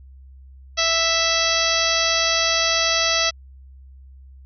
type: harmonic tone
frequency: 659.3 Hz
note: E5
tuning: in tune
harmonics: 1 / 2 / 3 / 4 / 5 / 6 / 7 / 8 / 9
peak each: -26 / -26 / -26 / -26 / -26 / -26 / -26 / -26 / -26 dBFS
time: 0.77-3.31 s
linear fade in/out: 20 ms
effects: added 66 Hz sine -41 dBFS peak until 4.45 s